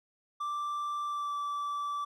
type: tone with pitch glide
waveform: triangle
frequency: 1174.7 to 1160.5 Hz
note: D6 to D6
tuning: 0 to -21 cents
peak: -30 dBFS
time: 0.4-2.05 s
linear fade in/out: 10 ms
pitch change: -21 cents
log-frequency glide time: 1.06-1.35 s
effects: none